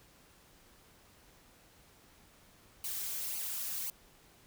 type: noise with flanger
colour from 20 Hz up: blue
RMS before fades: -38 dBFS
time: 2.84-3.9 s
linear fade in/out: 2 ms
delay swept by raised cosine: 0.55 to 3.95 ms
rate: 1.9 Hz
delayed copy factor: -0.95
effects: pink hiss -62 dBFS RMS until 4.46 s